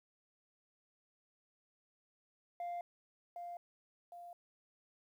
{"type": "tone with echo", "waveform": "sine", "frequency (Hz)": 698, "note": "F5", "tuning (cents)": -1, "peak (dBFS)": -36, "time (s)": [2.6, 2.81], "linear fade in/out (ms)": 2, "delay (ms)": 760, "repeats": 2, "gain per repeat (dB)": -6, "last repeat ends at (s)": 4.33, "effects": ["tanh soft clip ceiling -38 dBFS", "12-bit"]}